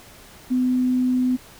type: tone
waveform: sine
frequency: 252.8 Hz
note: B3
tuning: 41 cents sharp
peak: -17 dBFS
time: 0.5-1.37 s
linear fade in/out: 20 ms
effects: pink hiss -46 dBFS RMS until 1.59 s